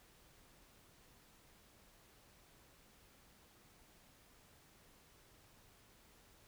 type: silence
effects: pink hiss -66 dBFS RMS until 6.47 s